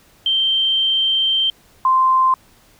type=tone pair in turn; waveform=sine; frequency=3136 / 1042.3 Hz; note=G7 / C6; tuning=0 / -7 cents; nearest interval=octave + perfect fifth; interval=1907 cents; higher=first; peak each=-14 / -11 dBFS; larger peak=second; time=0.26-1.5 / 1.85-2.34 s; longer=first; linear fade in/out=2 ms; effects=pink hiss -52 dBFS RMS until 2.79 s